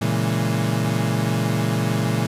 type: chord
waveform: 35% pulse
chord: A# half-diminished seventh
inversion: none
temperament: equal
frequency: 116.54 / 138.59 / 164.81 / 207.7 Hz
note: A#2 / C#3 / E3 / G#3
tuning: 0 / 0 / 0 / 0 cents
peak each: -21 / -25 / -23 / -25 dBFS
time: 0.01-2.27 s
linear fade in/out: 10 ms
effects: resampled to 32000 Hz